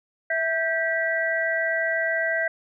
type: tone cluster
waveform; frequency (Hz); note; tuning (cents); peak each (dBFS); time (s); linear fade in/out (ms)
sine; 657 / 1577 / 1949; E5 / G6 / B6; -6 / +10 / -23; -26; 0.3-2.48; 5
effects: none